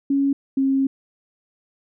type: tone pair in turn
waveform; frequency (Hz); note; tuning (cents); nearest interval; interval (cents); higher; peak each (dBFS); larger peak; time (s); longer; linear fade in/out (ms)
sine; 277.2 / 269.8; C#4 / C#4; 0 / -47; unison; 47; first; -16; neither; 0.1-0.33 / 0.57-0.87; second; 5
effects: none